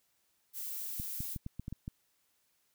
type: noise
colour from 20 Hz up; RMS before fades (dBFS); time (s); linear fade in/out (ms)
violet; -40; 0.53-1.38; 50
type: clicks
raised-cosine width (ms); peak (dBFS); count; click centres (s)
5; -27; 8; 0.999 / 1.205 / 1.362 / 1.464 / 1.596 / 1.681 / 1.726 / 1.879
effects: white hiss -75 dBFS RMS until 2.74 s